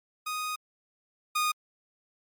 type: tone pair in turn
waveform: sawtooth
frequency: 1244.5 / 1230.9 Hz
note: D#6 / D#6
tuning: 0 / -19 cents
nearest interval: unison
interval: 19 cents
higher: first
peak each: -27 / -21 dBFS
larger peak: second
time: 0.26-0.56 / 1.35-1.52 s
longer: first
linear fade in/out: 10 ms
effects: MP3 96 kbps